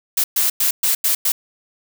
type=noise bursts at uneven times; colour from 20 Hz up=blue; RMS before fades=-17 dBFS; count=6; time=0.17-0.24 / 0.36-0.5 / 0.6-0.71 / 0.83-0.95 / 1.04-1.15 / 1.25-1.32 s; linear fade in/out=5 ms; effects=none